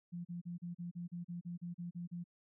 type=tone bursts; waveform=sine; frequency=173.7 Hz; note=F3; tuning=9 cents flat; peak=-40 dBFS; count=13; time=0.12-2.242 s; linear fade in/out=20 ms; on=130 ms; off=36 ms; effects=none